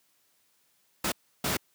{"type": "noise bursts at uneven times", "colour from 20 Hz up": "pink", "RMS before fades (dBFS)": -28, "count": 2, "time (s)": [[1.04, 1.12], [1.44, 1.57]], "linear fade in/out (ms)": 5, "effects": ["white hiss -69 dBFS RMS until 1.74 s", "high-pass 100 Hz 12 dB/octave"]}